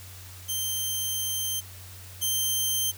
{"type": "tone pair in turn", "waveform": "10% pulse", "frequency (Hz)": [3136, 3136], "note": ["G7", "G7"], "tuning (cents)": [0, 0], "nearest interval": "unison", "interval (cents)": 0, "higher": "neither", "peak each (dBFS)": [-19, -16], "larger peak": "second", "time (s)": [[0.48, 1.61], [2.21, 2.92]], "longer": "first", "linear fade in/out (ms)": 20, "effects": ["added 92 Hz sine -44 dBFS peak until 2.97 s", "white hiss -47 dBFS RMS until 2.97 s"]}